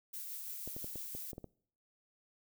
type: noise with tremolo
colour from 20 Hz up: violet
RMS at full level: -43 dBFS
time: 0.13-1.32 s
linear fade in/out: 10 ms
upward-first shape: triangle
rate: 6 Hz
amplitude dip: 25%
type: clicks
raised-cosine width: 2 ms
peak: -32 dBFS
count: 8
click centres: 0.676 / 0.765 / 0.844 / 0.958 / 1.15 / 1.332 / 1.381 / 1.443 s
effects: noise-tail reverb RT60 0.6 s tail -23 dB re dry